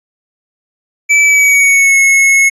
square tone with pitch glide, 2309 to 2183 Hz, D7 to C#7, -30 to -27 cents, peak -6 dBFS, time 1.09-2.5 s, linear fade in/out 20 ms, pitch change -97 cents, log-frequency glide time 1.23-1.98 s, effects resampled to 24000 Hz

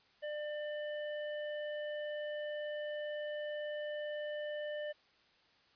harmonic tone, 597 Hz, D5, 28 cents sharp, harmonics 1 / 3 / 5, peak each -38 / -47 / -52 dBFS, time 0.22-4.93 s, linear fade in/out 20 ms, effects white hiss -68 dBFS RMS until 5.75 s + resampled to 11025 Hz

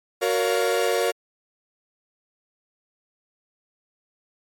45% pulse chord, Gb major seventh, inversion none, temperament equal with one note detuned, 370 / 466.2 / 565.4 / 698.5 Hz, Gb4 / Bb4 / Db5 / F5, 0 / 0 / +34 / 0 cents, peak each -27 / -23 / -26 / -28 dBFS, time 0.21-1.12 s, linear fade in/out 20 ms, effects MP3 64 kbps

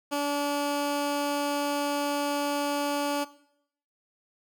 15% pulse tone, 287.9 Hz, D4, 34 cents flat, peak -20 dBFS, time 0.11-3.25 s, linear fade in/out 20 ms, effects noise-tail reverb RT60 0.7 s tail -18 dB re dry

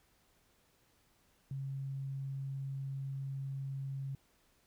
sine tone, 136.2 Hz, C#3, 30 cents flat, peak -37 dBFS, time 1.51-4.15 s, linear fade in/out 2 ms, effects pink hiss -71 dBFS RMS until 4.66 s

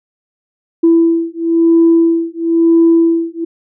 sine beating tone pair, 331.9 / 332.9 Hz, E4 / E4, +12 / +17 cents, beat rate 1 Hz, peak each -10 dBFS, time 0.83-3.45 s, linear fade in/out 10 ms, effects tanh soft clip ceiling -1 dBFS

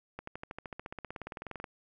accelerating click train, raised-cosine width 0.5 ms, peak -25 dBFS, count 25, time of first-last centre 0.19-1.642 s, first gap 84 ms, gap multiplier 0.97, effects none

